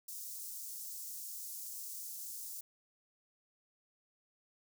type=high-pass noise; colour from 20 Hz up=white; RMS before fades=-45 dBFS; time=0.08-2.61 s; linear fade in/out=5 ms; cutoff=5700 Hz; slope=24 dB/octave; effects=none